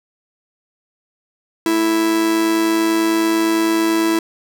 45% pulse tone with amplitude modulation, 329.6 Hz, E4, in tune, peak -12 dBFS, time 1.66-4.19 s, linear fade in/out 2 ms, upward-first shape sine, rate 109 Hz, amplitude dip 45%, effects none

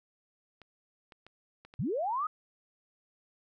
clicks, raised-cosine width 0.3 ms, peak -35 dBFS, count 5, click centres 0.617 / 1.122 / 1.266 / 1.65 / 1.739 s
sine linear sweep, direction up, 92.5 to 1291 Hz, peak -29 dBFS, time 1.79-2.27 s, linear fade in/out 5 ms
effects none

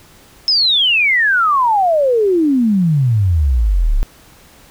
sine exponential sweep, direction down, 5274 to 31.15 Hz, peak -10 dBFS, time 0.48-4.03 s, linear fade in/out 0 ms, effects pink hiss -45 dBFS RMS until 4.7 s

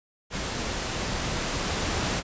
pink noise with level ramp, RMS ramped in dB -31 to -27 dBFS, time 0.3-2.23 s, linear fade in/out 50 ms, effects resampled to 16000 Hz

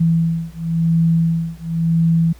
sine beating tone pair, 164.81 / 165.76 Hz, E3 / E3, 0 / +10 cents, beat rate 0.95 Hz, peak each -17 dBFS, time 0-2.33 s, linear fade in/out 10 ms, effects added 60 Hz sine -40 dBFS peak until 2.39 s + pink hiss -50 dBFS RMS until 2.39 s

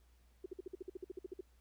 sine tone bursts, 370 Hz, F#4, in tune, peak -40 dBFS, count 14, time 0.44-1.409 s, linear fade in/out 5 ms, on 20 ms, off 53 ms, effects added 60 Hz sine -65 dBFS peak until 1.6 s + pink hiss -75 dBFS RMS until 1.6 s

